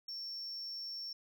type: tone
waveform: sine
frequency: 5450 Hz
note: F8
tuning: 43 cents flat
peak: -38 dBFS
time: 0.08-1.13 s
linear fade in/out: 5 ms
effects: tanh soft clip ceiling -39 dBFS